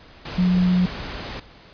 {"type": "tone in noise", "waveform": "sine", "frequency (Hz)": 181.1, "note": "F#3", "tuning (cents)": -37, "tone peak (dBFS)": -15, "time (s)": [0.38, 0.86], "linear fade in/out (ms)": 5, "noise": "pink", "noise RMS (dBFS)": -32, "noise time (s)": [0.25, 1.4], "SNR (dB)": 14, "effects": ["pink hiss -47 dBFS RMS until 1.73 s", "resampled to 11025 Hz"]}